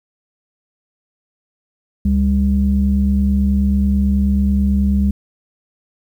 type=tone pair together; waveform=sine; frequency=70.77 / 200 Hz; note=C#2 / G3; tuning=+36 / +35 cents; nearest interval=octave + tritone; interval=1799 cents; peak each=-14 dBFS; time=2.05-5.11 s; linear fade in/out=5 ms; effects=tanh soft clip ceiling -5 dBFS + 8-bit